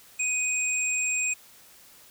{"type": "tone pair together", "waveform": "sine", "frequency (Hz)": [2500, 7492], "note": ["D#7", "A#8"], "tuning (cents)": [8, 8], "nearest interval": "octave + perfect fifth", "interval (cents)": 1900, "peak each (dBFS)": -27, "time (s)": [0.19, 1.34], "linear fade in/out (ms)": 10, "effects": ["white hiss -53 dBFS RMS until 2.1 s"]}